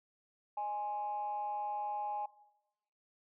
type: tone with amplitude modulation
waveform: sine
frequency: 830.6 Hz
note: G#5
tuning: in tune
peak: -31 dBFS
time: 0.57-2.26 s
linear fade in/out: 5 ms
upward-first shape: sine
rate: 220 Hz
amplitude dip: 60%
effects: noise-tail reverb RT60 1.0 s tail -21 dB re dry + tanh soft clip ceiling -28 dBFS